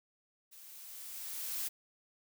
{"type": "noise with level ramp", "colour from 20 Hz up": "blue", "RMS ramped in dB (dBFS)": [-55, -36], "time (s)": [0.51, 1.69], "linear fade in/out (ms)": 20, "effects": []}